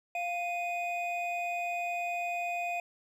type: tone pair together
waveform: triangle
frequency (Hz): 698.5 / 2484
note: F5 / D#7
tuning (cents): 0 / -3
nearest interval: octave + minor seventh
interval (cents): 2197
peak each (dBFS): -31 / -34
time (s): 0.15-2.8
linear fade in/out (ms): 2
effects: none